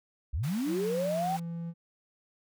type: linear sweep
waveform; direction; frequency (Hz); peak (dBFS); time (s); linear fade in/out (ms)
sine; up; 53 to 797; -28; 0.33-1.37; 10
type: high-pass noise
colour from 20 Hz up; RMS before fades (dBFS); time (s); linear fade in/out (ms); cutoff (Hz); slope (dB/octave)
pink; -46; 0.43-1.4; 10; 680; 24
type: tone with pitch glide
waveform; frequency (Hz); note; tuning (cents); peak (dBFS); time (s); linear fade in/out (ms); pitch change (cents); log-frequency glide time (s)
triangle; 183.6 to 168.36; F#3 to E3; -13 to +37; -32; 0.65-1.74; 50; -150; 0.75-1.44
effects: none